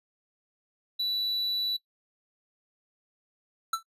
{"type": "tone", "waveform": "triangle", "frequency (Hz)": 3951, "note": "B7", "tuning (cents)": 0, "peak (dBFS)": -25, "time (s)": [0.99, 1.77], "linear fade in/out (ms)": 10}
{"type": "tone with exponential decay", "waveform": "square", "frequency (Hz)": 1332, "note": "E6", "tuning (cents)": 18, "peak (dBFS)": -23, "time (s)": [3.73, 3.83], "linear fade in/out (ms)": 5, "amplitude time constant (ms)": 21}
{"effects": ["noise-tail reverb RT60 0.1 s tail -20 dB re dry", "resampled to 32000 Hz"]}